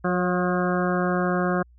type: harmonic tone with a mistuned harmonic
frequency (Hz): 179.4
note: F3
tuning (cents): +47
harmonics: 1 / 2 / 3 / 4 / 6 / 7 / 8 / 9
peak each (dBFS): -24 / -27 / -29 / -30 / -32 / -32 / -33 / -34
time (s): 0.04-1.63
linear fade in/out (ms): 10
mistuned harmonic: 3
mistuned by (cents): +23
effects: added 60 Hz sine -50 dBFS peak until 1.78 s